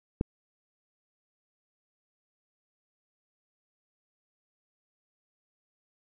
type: click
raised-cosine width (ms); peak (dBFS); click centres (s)
3; -13; 0.211
effects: none